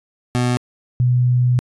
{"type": "tone pair in turn", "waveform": ["25% pulse", "sine"], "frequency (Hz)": [123.47, 124.08], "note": ["B2", "B2"], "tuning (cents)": [0, 9], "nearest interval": "unison", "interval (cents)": 9, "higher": "second", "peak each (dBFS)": -12, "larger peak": "neither", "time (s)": [[0.35, 0.57], [1, 1.59]], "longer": "second", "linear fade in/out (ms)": 0, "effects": ["resampled to 24000 Hz"]}